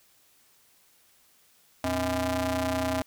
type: ring-modulated tone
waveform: sawtooth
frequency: 186.1 Hz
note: F#3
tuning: 10 cents sharp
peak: -19 dBFS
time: 1.84-3.02 s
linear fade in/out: 2 ms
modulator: 450 Hz
effects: white hiss -62 dBFS RMS until 3.06 s